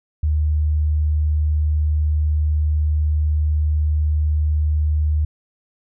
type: tone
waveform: sine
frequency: 76 Hz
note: D#2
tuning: 40 cents flat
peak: -15 dBFS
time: 0.23-5.25 s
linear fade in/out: 5 ms
effects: none